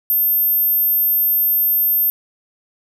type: tone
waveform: sine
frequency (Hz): 13290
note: G#9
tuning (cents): 0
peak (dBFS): -13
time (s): 0.1-2.1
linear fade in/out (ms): 0
effects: none